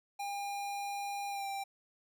square tone with pitch glide, 805 to 787.5 Hz, G5 to G5, +46 to +8 cents, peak -37 dBFS, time 0.19-1.64 s, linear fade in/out 10 ms, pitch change -38 cents, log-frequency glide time 1.29-1.47 s, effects none

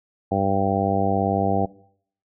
harmonic tone, 98 Hz, G2, in tune, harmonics 1 / 2 / 3 / 4 / 5 / 6 / 7 / 8, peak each -27 / -26 / -28 / -30 / -28 / -31 / -26 / -25 dBFS, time 0.31-1.66 s, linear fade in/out 10 ms, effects noise-tail reverb RT60 0.6 s tail -19 dB re dry

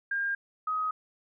sine tone pair in turn, 1607 / 1260.2 Hz, G6 / D#6, +43 / +22 cents, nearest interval major third, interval 421 cents, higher first, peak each -27 dBFS, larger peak neither, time 0.11-0.35 / 0.67-0.91 s, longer neither, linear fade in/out 5 ms, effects none

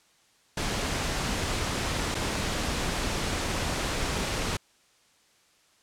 pink noise with dropouts, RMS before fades -29 dBFS, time 0.57-4.57 s, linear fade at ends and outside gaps 5 ms, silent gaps 2.146-2.15 s, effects white hiss -63 dBFS RMS until 5.82 s + low-pass 8000 Hz 12 dB/octave

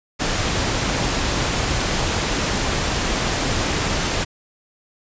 pink noise, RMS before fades -21 dBFS, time 0.19-4.25 s, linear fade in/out 20 ms, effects resampled to 16000 Hz

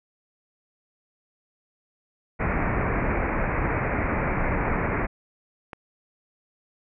pink low-pass noise, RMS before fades -25 dBFS, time 2.39-5.07 s, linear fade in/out 20 ms, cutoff 2400 Hz, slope 96 dB/octave
click, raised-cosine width 0.5 ms, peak -21 dBFS, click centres 5.732 s
effects none

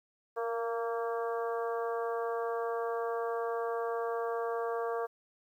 harmonic tone with a mistuned harmonic, 230 Hz, A#3, 23 cents flat, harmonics 2 / 3 / 4 / 5 / 6 / 7, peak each -33 / -38 / -43 / -40 / -48 / -47 dBFS, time 0.36-5.07 s, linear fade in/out 20 ms, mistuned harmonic 2, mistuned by +18 cents, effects 11-bit

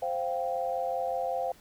sine chord, C suspended fourth, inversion none, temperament equal, 523.3 / 698.5 / 784 Hz, C5 / F5 / G5, 0 / 0 / 0 cents, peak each -32 / -32 / -34 dBFS, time 0.02-1.52 s, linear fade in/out 5 ms, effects pink hiss -57 dBFS RMS until 1.6 s

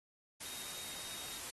sine tone in noise, 3729 Hz, A#7, in tune, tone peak -51 dBFS, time 0.45-1.39 s, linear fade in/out 10 ms, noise white, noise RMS -45 dBFS, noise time 0.4-1.51 s, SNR -9 dB, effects AAC 32 kbps

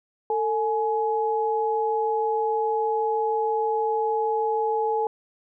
sine tone pair together, 446.8 / 843 Hz, A4 / G#5, +27 / +26 cents, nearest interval major seventh, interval 1099 cents, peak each -24 dBFS, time 0.3-5.07 s, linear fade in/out 2 ms, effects none

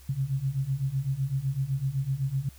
sine beating tone pair, 130.81 / 138.71 Hz, C3 / C#3, 0 / +1 cents, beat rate 7.9 Hz, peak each -30 / -28 dBFS, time 0.09-2.49 s, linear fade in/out 5 ms, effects added 67 Hz sine -49 dBFS peak until 2.58 s + white hiss -56 dBFS RMS until 2.58 s

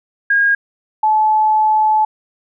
sine tone pair in turn, 1629 / 862.9 Hz, G#6 / A5, -34 / -34 cents, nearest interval major seventh, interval 1100 cents, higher first, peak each -10 dBFS, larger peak neither, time 0.3-0.55 / 1.03-2.05 s, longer second, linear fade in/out 5 ms, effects none

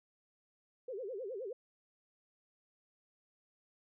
sine tone with vibrato, 449.6 Hz, A4, 37 cents sharp, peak -39 dBFS, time 0.88-1.53 s, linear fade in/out 5 ms, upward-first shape sine, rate 9.6 Hz, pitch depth 290 cents each way, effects none

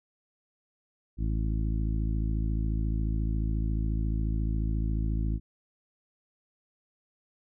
harmonic tone, 54.2 Hz, A1, 25 cents flat, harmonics 1 / 2 / 3 / 4 / 5 / 6, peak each -27 / -33 / -37 / -39 / -41 / -43 dBFS, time 1.17-5.4 s, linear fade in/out 50 ms, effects none

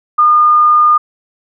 sine tone, 1216 Hz, D#6, 40 cents flat, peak -5 dBFS, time 0.18-0.98 s, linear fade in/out 10 ms, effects none

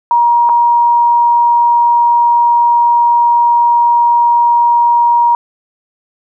sine tone with dropouts, 948 Hz, A#5, 29 cents sharp, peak -6 dBFS, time 0.11-5.35 s, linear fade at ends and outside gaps 1 ms, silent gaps 0.491-0.495 s, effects none

